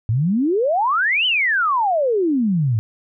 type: exponential two-way sweep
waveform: sine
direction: up then down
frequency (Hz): 103.9 to 3094 to 103.9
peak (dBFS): -15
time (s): 0.09-2.79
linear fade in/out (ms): 0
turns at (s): 1.26
effects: none